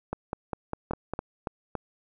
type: two click trains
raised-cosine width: 1 ms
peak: -16 / -16 dBFS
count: 4 / 6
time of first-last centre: 0.91-1.753 / 0.13-1.136 s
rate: 3.56 / 4.97 Hz
effects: none